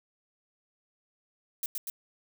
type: noise with echo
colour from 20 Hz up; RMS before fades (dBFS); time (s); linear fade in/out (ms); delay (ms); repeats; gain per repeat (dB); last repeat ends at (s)
violet; -32; 1.63-1.66; 2; 120; 2; -2; 1.9
effects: none